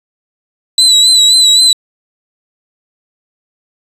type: tone with vibrato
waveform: 35% pulse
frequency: 3962 Hz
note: B7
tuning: 5 cents sharp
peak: -3 dBFS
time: 0.78-1.73 s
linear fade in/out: 2 ms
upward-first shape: sine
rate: 3.8 Hz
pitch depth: 48 cents each way
effects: resampled to 32000 Hz + 7-bit